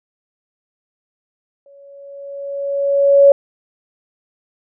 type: tone with exponential growth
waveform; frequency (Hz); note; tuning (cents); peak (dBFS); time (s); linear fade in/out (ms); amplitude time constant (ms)
sine; 560; C#5; +18; -3; 1.66-3.32; 2; 360
effects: none